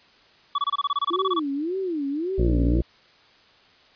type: tone bursts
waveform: square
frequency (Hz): 1136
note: C#6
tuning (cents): +42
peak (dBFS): -21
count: 15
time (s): 0.55-1.395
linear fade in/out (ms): 5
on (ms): 33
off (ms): 25
type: tone with vibrato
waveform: sine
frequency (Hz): 326.3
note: E4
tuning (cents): -18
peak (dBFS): -24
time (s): 1.1-2.81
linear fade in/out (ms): 10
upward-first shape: sine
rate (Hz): 1.8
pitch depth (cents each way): 290
type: harmonic tone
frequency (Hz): 59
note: A#1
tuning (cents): +22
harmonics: 1 / 2 / 3 / 4 / 5 / 6 / 7 / 8 / 9 / 10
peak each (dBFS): -20 / -26 / -30 / -32 / -34 / -36 / -37 / -38 / -39 / -40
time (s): 2.38-2.82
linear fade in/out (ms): 5
effects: white hiss -55 dBFS RMS until 3.95 s + resampled to 11025 Hz